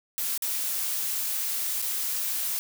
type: noise with dropouts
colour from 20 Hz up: blue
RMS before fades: -29 dBFS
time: 0.18-2.59 s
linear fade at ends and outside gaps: 0 ms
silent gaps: 0.377-0.422 / 1.818-1.824 s
effects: none